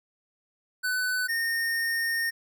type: tone pair in turn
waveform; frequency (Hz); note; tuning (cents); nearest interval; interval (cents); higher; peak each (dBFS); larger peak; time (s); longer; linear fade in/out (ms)
square; 1501 / 1837.2; F#6 / A#6; +24 / -26; minor third; 350; second; -26; neither; 0.83-1.28 / 1.28-2.31; second; 20
effects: none